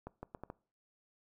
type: accelerating click train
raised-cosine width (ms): 1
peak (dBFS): -29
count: 5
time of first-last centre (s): 0.07-0.501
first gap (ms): 160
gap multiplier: 0.74
effects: noise-tail reverb RT60 0.4 s tail -21 dB re dry